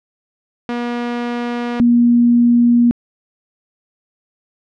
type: tone pair in turn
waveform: sawtooth / sine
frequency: 240 / 238.7 Hz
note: B3 / A#3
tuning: -49 / +41 cents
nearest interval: unison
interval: 10 cents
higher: first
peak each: -15 / -8 dBFS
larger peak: second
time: 0.69-1.8 / 1.8-2.91 s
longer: neither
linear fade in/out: 0 ms
effects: low-pass 3000 Hz 12 dB/octave